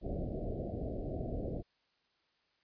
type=low-pass noise; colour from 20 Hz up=pink; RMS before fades=-38 dBFS; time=0.01-1.63 s; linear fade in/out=50 ms; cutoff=700 Hz; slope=96 dB/octave; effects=white hiss -75 dBFS RMS until 2.63 s + resampled to 11025 Hz